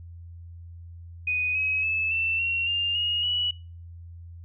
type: tone with pitch steps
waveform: sine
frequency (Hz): 2489 / 2549 / 2610 / 2672 / 2736 / 2802 / 2869 / 2938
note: D#7 / D#7 / E7 / E7 / F7 / F7 / F7 / F#7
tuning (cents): 0 / +41 / -18 / +23 / -36 / +5 / +46 / -13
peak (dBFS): -23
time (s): 1.27-3.51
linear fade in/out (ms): 5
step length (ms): 280
effects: noise-tail reverb RT60 0.4 s tail -23 dB re dry + added 85 Hz sine -40 dBFS peak until 4.44 s